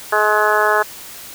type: harmonic tone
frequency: 211.8 Hz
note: G#3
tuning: 34 cents sharp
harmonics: 2 / 3 / 4 / 5 / 6 / 7 / 8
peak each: -20 / -20 / -20 / -20 / -20 / -20 / -20 dBFS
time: 0.12-0.83 s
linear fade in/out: 10 ms
effects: white hiss -35 dBFS RMS until 1.34 s